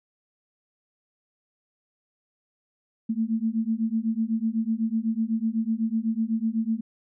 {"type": "beating tone pair", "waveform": "sine", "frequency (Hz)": [220, 228], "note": ["A3", "A#3"], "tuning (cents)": [0, -38], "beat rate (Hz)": 8, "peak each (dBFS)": -26, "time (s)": [3.09, 6.81], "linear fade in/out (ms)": 10, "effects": []}